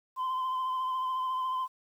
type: tone with vibrato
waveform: sine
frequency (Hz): 1031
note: C6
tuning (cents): -26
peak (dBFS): -26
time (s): 0.16-1.68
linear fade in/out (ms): 50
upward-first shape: sine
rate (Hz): 14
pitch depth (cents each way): 27
effects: tanh soft clip ceiling -28 dBFS + 10-bit